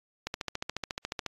click train, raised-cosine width 0.2 ms, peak -15 dBFS, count 15, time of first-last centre 0.27-1.263 s, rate 14.1 Hz, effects AAC 32 kbps

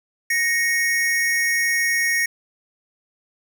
square tone pair together, 1869 / 2208 Hz, A#6 / C#7, +4 / -7 cents, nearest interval minor third, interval 289 cents, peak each -20 / -24 dBFS, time 0.3-2.26 s, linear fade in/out 5 ms, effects 9-bit

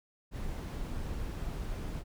brown noise, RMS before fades -37 dBFS, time 0.31-2.04 s, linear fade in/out 50 ms, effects none

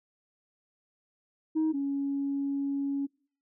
sine tone pair in turn, 315.1 / 278.8 Hz, D#4 / C#4, +22 / +10 cents, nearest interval major second, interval 212 cents, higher first, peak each -22 / -27 dBFS, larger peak first, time 1.55-1.73 / 1.73-3.07 s, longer second, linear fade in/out 20 ms, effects noise-tail reverb RT60 0.5 s tail -26 dB re dry + tanh soft clip ceiling -22 dBFS

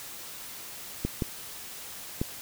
clicks, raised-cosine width 3 ms, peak -14 dBFS, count 3, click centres 1.05 / 1.222 / 2.215 s, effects white hiss -42 dBFS RMS until 2.41 s

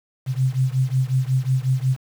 sine beating tone pair, 128.1 / 133.6 Hz, C3 / C3, -36 / +36 cents, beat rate 5.5 Hz, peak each -20 / -21 dBFS, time 0.26-1.97 s, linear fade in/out 50 ms, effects 7-bit

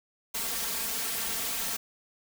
white noise with comb filter, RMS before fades -32 dBFS, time 0.34-1.77 s, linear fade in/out 10 ms, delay 4.4 ms, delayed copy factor +0.85, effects none

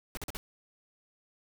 pink noise bursts, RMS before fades -38 dBFS, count 4, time 0.15-0.37 s, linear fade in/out 0 ms, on 22 ms, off 44 ms, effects none

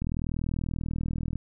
click train, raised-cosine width 5 ms, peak -18 dBFS, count 55, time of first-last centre 0.02-1.357 s, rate 40.4 Hz, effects none

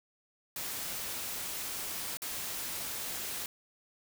white noise with dropouts, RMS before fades -38 dBFS, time 0.56-3.46 s, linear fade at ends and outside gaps 2 ms, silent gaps 2.171-2.219 s, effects none

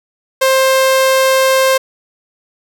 sawtooth tone, 528 Hz, C5, 16 cents sharp, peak -5 dBFS, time 0.41-1.78 s, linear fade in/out 10 ms, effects none

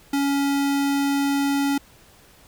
square tone, 280 Hz, C#4, 18 cents sharp, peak -20 dBFS, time 0.13-1.78 s, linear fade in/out 5 ms, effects pink hiss -52 dBFS RMS until 2.47 s

